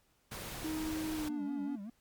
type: noise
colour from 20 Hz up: pink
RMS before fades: -43 dBFS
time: 0.31-1.29 s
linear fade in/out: 10 ms
type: tone with pitch glide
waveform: triangle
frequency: 313.6 to 284.3 Hz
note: D#4 to C#4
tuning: +14 to +44 cents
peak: -33 dBFS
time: 0.64-1.76 s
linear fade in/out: 10 ms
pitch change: -170 cents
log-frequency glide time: 1.14-1.47 s
type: tone with vibrato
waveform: triangle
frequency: 220 Hz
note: A3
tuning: in tune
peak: -39 dBFS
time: 1.29-1.9 s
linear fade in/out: 5 ms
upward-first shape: sine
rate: 5.2 Hz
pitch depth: 200 cents each way
effects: pink hiss -72 dBFS RMS until 2 s + MP3 96 kbps